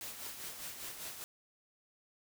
white noise with tremolo, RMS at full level -43 dBFS, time 0.01-1.24 s, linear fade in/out 0 ms, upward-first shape sine, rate 5 Hz, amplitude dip 50%, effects none

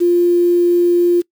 sine tone with quantisation, 349.2 Hz, F4, in tune, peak -9 dBFS, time 0-1.22 s, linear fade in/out 20 ms, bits 6, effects noise-tail reverb RT60 0.1 s tail -22 dB re dry

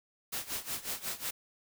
white noise with tremolo, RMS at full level -35 dBFS, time 0.32-1.31 s, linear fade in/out 10 ms, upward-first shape sine, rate 5.5 Hz, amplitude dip 85%, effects none

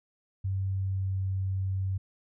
sine tone with pitch glide, 96.1 to 95.44 Hz, G2 to G2, -34 to -46 cents, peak -27 dBFS, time 0.44-1.98 s, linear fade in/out 10 ms, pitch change -12 cents, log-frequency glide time 0.69-1.2 s, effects none

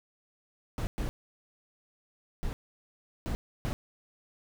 brown noise bursts at uneven times, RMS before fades -32 dBFS, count 5, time 0.78-0.87 / 0.98-1.09 / 2.43-2.53 / 3.26-3.35 / 3.65-3.73 s, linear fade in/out 0 ms, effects none

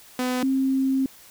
sawtooth / sine tone pair in turn, 251.9 / 266.4 Hz, B3 / C4, +34 / +31 cents, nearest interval minor second, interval 97 cents, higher second, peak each -19 dBFS, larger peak neither, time 0.19-0.43 / 0.43-1.06 s, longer second, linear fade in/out 2 ms, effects white hiss -49 dBFS RMS until 1.3 s

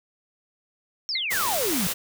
sine exponential sweep, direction down, 5588 to 164.81 Hz, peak -25 dBFS, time 1.09-1.87 s, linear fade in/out 0 ms
sine tone with exponential decay, 2093 Hz, C7, in tune, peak -23 dBFS, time 1.15-1.26 s, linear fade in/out 5 ms, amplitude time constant 23 ms
white noise, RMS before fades -27 dBFS, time 1.3-1.94 s, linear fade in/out 20 ms
effects none

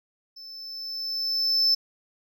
triangle tone with level ramp, 5274 Hz, E8, in tune, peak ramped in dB -40 to -15 dBFS, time 0.36-1.75 s, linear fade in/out 10 ms, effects tanh soft clip ceiling -12 dBFS

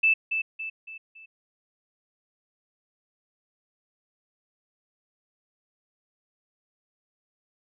sine tone with echo, 2637 Hz, E7, in tune, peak -17 dBFS, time 0.03-0.14 s, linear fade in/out 10 ms, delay 280 ms, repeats 4, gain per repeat -7 dB, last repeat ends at 1.26 s, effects none

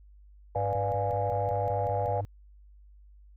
sine chord, B diminished seventh, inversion none, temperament equal, 493.9 / 587.3 / 698.5 / 830.6 Hz, B4 / D5 / F5 / Ab5, 0 / 0 / 0 / 0 cents, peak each -32 dBFS, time 0.55-2.21 s, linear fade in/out 5 ms
triangle tone bursts, 100.7 Hz, G2, 47 cents sharp, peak -29 dBFS, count 9, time 0.56-2.25 s, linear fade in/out 0 ms, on 170 ms, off 20 ms
effects tanh soft clip ceiling -17 dBFS + added 50 Hz sine -51 dBFS peak until 3.36 s

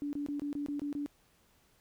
sine tone bursts, 289 Hz, D4, 28 cents flat, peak -33 dBFS, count 8, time 0.02-1.061 s, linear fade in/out 0 ms, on 110 ms, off 23 ms, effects pink hiss -68 dBFS RMS until 1.8 s

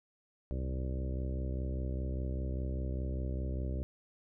harmonic tone with a mistuned harmonic, 65 Hz, C2, 11 cents flat, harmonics 1 / 2 / 3 / 4 / 5 / 6 / 7 / 8 / 9, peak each -34 / -41 / -45 / -47 / -47 / -49 / -54 / -52 / -50 dBFS, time 0.51-3.83 s, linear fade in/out 0 ms, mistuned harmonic 1, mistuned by +75 cents, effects none

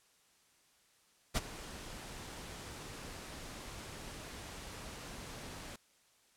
pink noise with ADSR envelope, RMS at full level -30 dBFS, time 1.34-5.76 s, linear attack 29 ms, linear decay 26 ms, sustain -17 dB, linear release 3 ms, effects white hiss -69 dBFS RMS until 6.36 s + low-pass 10000 Hz 12 dB/octave

